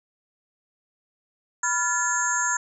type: tone cluster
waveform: sine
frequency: 985 / 1394 / 1725 / 6630 / 7320 Hz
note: B5 / F6 / A6 / G#8 / A#8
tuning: -5 / -4 / -35 / -4 / -32 cents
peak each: -28 dBFS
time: 1.63-2.57 s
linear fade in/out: 5 ms
effects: none